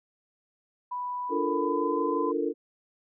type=tone with pitch glide; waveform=sine; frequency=987.8 to 1017.3 Hz; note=B5 to C6; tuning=0 to -49 cents; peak=-30 dBFS; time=0.91-2.32 s; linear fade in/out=10 ms; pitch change=+51 cents; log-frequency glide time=1.25-2.01 s
type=chord; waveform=sine; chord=Bb major seventh; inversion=first; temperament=equal with one note detuned; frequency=293.7 / 344.8 / 440 / 466.2 Hz; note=D4 / F4 / A4 / Bb4; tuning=0 / -22 / 0 / 0 cents; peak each=-31 dBFS; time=1.29-2.54 s; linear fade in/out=50 ms
effects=none